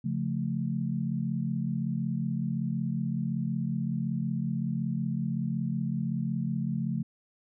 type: chord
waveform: sine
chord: Db augmented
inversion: none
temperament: equal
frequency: 138.59 / 174.61 / 220 Hz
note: Db3 / F3 / A3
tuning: 0 / 0 / 0 cents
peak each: -32 dBFS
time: 0.04-7.03 s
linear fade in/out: 10 ms
effects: none